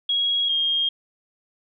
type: tone pair in turn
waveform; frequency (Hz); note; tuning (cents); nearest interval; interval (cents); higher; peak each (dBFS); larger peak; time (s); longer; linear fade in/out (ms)
sine; 3307 / 3231; G#7 / G#7; -8 / -48; unison; 40; first; -19 / -19; neither; 0.09-0.49 / 0.49-0.89; neither; 5
effects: none